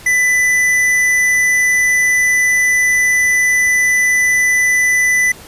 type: tone with tanh clipping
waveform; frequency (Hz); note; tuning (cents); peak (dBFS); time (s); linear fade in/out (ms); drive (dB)
sine; 1995; B6; +17; -12; 0.06-5.32; 5; 14
effects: pink hiss -37 dBFS RMS until 5.47 s + resampled to 32000 Hz